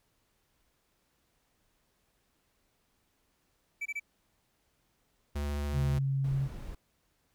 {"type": "tone bursts", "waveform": "triangle", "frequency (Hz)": 2311, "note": "D7", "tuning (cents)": -28, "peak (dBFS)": -31, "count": 3, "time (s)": [3.81, 3.999], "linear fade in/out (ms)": 10, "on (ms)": 47, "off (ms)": 24}
{"type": "tone with vibrato", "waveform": "square", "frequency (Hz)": 72.4, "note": "D2", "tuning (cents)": -24, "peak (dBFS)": -32, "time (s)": [5.35, 5.99], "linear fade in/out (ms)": 10, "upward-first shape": "square", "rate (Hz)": 14, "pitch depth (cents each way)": 10}
{"type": "tone", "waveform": "sine", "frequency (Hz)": 136.1, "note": "C#3", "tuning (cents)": -31, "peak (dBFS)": -27, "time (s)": [5.72, 6.49], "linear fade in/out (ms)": 50}
{"type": "noise", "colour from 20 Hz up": "brown", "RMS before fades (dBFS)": -42, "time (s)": [6.24, 6.75], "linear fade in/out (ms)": 5}
{"effects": ["pink hiss -74 dBFS RMS until 7.34 s"]}